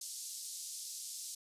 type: band-pass noise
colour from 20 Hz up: white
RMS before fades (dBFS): -45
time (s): 0.01-1.35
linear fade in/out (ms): 5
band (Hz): 4500 to 10000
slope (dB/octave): 24
effects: resampled to 32000 Hz